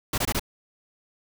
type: noise bursts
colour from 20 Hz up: pink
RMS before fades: -25 dBFS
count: 4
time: 0.13-0.396 s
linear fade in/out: 5 ms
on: 50 ms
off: 22 ms
effects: none